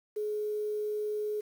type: tone with quantisation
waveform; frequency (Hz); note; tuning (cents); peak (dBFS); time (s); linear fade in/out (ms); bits
sine; 422.4; G#4; +29; -30; 0.16-1.41; 10; 9
effects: none